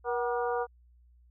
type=harmonic tone with a mistuned harmonic; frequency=239.4 Hz; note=A#3; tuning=46 cents sharp; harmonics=2 / 3 / 4 / 5 / 6; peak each=-30 / -34 / -36 / -38 / -40 dBFS; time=0.04-0.67 s; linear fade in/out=50 ms; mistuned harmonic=3; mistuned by=+69 cents; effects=added 60 Hz sine -57 dBFS peak until 1.3 s